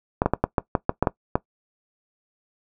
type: clicks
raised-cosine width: 1 ms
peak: -4 dBFS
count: 10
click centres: 0.219 / 0.26 / 0.336 / 0.44 / 0.582 / 0.752 / 0.894 / 1.026 / 1.072 / 1.355 s
effects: noise-tail reverb RT60 0.1 s tail -19 dB re dry